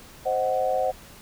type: chord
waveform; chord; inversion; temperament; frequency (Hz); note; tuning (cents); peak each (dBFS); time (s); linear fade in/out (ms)
sine; C diminished; none; equal with one note detuned; 523.3 / 622.3 / 743.8; C5 / Eb5 / Gb5; 0 / 0 / +9; -25 / -28 / -25; 0.25-0.92; 20
effects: pink hiss -47 dBFS RMS until 1.21 s